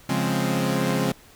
sawtooth chord, Db major seventh, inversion none, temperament equal, 138.59 / 174.61 / 207.7 / 261.6 Hz, Db3 / F3 / Ab3 / C4, 0 / 0 / 0 / 0 cents, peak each -23 dBFS, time 0.09-1.12 s, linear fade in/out 5 ms, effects pink hiss -51 dBFS RMS until 1.35 s

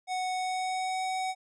square tone with pitch glide, 740 to 751.2 Hz, F#5 to F#5, 0 to +26 cents, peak -30 dBFS, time 0.07-1.35 s, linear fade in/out 50 ms, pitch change +26 cents, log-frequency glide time 0.33-1.04 s, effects resampled to 22050 Hz

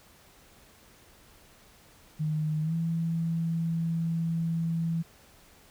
sine tone with pitch glide, 154.3 to 165.37 Hz, D#3 to E3, -14 to +6 cents, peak -26 dBFS, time 2.19-5.03 s, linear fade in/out 20 ms, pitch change +120 cents, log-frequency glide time 2.62-2.74 s, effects pink hiss -57 dBFS RMS until 5.7 s

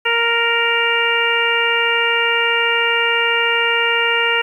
harmonic tone, 466.2 Hz, A#4, in tune, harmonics 1 / 2 / 3 / 4 / 5 / 6, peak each -22 / -23 / -21 / -21 / -21 / -19 dBFS, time 0.05-4.42 s, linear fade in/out 10 ms, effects 8-bit

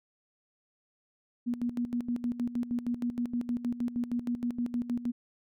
sine tone with tremolo, 240.8 Hz, B3, 44 cents flat, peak -27 dBFS, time 1.46-5.12 s, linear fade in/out 20 ms, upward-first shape square, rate 6.4 Hz, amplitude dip 75%, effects none

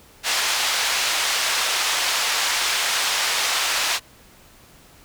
white band-pass noise, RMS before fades -22 dBFS, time 0.23-4 s, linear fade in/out 50 ms, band 750 to 5200 Hz, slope 12 dB/octave, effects pink hiss -50 dBFS RMS until 5.04 s

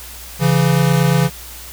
square tone pair together, 138.81 / 167.5 Hz, C#3 / E3, +3 / +28 cents, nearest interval minor third, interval 325 cents, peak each -15 dBFS, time 0.39-1.3 s, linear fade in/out 50 ms, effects added 60 Hz sine -37 dBFS peak until 1.72 s + white hiss -35 dBFS RMS until 1.72 s

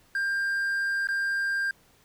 triangle tone with dropouts, 1594 Hz, G6, 28 cents sharp, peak -23 dBFS, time 0.15-1.71 s, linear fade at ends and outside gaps 2 ms, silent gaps 1.072-1.087 s, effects pink hiss -61 dBFS RMS until 2.04 s

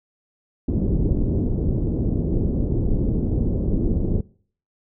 pink low-pass noise, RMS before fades -21 dBFS, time 0.68-4.21 s, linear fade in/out 5 ms, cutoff 390 Hz, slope 24 dB/octave, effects noise-tail reverb RT60 0.5 s tail -22 dB re dry

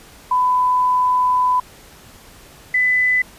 sine tone pair in turn, 1001 / 2002 Hz, B5 / B6, +23 / +23 cents, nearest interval octave, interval 1200 cents, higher second, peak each -13 dBFS, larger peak neither, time 0.31-1.6 / 2.74-3.22 s, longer first, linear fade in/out 5 ms, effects pink hiss -44 dBFS RMS until 3.38 s + resampled to 32000 Hz

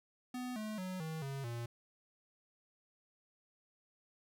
square tone with pitch steps, 250 / 215.1 / 185.14 / 159.32 / 137.1 / 117.98 Hz, B3 / A3 / F#3 / D#3 / C#3 / A#2, +21 / -39 / +1 / +41 / -19 / +21 cents, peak -40 dBFS, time 0.34-1.66 s, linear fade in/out 5 ms, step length 220 ms, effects none

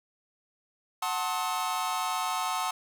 45% pulse chord, F# diminished seventh, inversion none, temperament just, 740 / 888 / 1065.6 / 1278.7 Hz, F#5 / A5 / C6 / Eb6, 0 / +16 / +31 / +47 cents, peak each -34 dBFS, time 1.02-2.71 s, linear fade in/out 5 ms, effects none

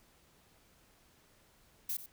violet noise with echo, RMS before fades -36 dBFS, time 1.89-1.97 s, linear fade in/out 5 ms, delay 92 ms, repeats 1, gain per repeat -13 dB, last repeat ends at 2.062 s, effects pink hiss -66 dBFS RMS until 2.12 s

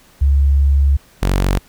sine / sawtooth tone pair in turn, 69.7 / 46.78 Hz, C#2 / F#1, +10 / +20 cents, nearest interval perfect fifth, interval 690 cents, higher first, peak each -9 dBFS, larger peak neither, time 0.21-0.97 / 1.22-1.59 s, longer first, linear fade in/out 10 ms, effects pink hiss -49 dBFS RMS until 1.68 s

